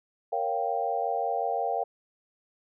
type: chord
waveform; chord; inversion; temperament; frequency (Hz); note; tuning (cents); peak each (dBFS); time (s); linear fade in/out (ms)
sine; G half-diminished seventh; first; equal; 466.2 / 554.4 / 698.5 / 784; Bb4 / Db5 / F5 / G5; 0 / 0 / 0 / 0; -33 / -34 / -30 / -30; 0.32-1.84; 10
effects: none